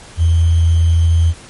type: tone with sample-and-hold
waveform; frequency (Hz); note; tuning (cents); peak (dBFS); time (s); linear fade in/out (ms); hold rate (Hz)
sine; 83.1; E2; +15; -8; 0.17-1.34; 50; 3150
effects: pink hiss -38 dBFS RMS until 1.49 s + MP3 48 kbps